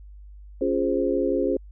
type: chord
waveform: sine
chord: Db major seventh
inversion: none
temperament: equal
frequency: 277.2 / 349.2 / 415.3 / 523.3 Hz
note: Db4 / F4 / Ab4 / C5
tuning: 0 / 0 / 0 / 0 cents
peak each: -26 dBFS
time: 0.61-1.57 s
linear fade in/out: 5 ms
effects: added 50 Hz sine -41 dBFS peak until 1.71 s